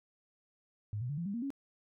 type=tone with pitch steps; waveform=sine; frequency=104.7 / 123.08 / 144.69 / 170.09 / 199.94 / 235 / 276.3 Hz; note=G#2 / B2 / D3 / F3 / G3 / A#3 / C#4; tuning=+15 / -5 / -25 / -45 / +34 / +14 / -6 cents; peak=-34 dBFS; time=0.93-1.504 s; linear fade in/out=0 ms; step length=82 ms; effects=none